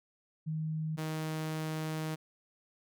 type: tone pair in turn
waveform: sine / sawtooth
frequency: 157.1 / 157.1 Hz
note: D#3 / D#3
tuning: +17 / +17 cents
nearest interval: unison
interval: 0 cents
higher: neither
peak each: -32 / -30 dBFS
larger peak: second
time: 0.46-0.97 / 0.97-2.16 s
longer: second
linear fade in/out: 20 ms
effects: none